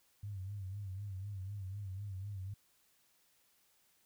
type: tone with vibrato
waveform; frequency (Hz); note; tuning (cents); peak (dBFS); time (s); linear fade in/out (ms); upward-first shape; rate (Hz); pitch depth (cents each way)
sine; 98.1; G2; +2; -40; 0.23-2.54; 5; sine; 4; 91
effects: white hiss -72 dBFS RMS until 4.05 s